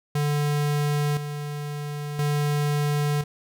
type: tone with tremolo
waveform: square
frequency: 146.83 Hz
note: D3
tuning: in tune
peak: -22 dBFS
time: 0.15-3.24 s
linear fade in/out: 5 ms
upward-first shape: square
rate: 0.49 Hz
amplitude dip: 60%
effects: none